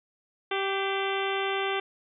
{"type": "harmonic tone with a mistuned harmonic", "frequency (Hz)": 390, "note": "G4", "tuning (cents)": -9, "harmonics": [1, 2, 3, 4, 5, 6, 7, 8, 9], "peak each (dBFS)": [-30, -33, -35, -36, -37, -38, -38, -39, -40], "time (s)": [0.51, 1.8], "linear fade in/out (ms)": 5, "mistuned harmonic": 5, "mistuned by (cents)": 59, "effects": []}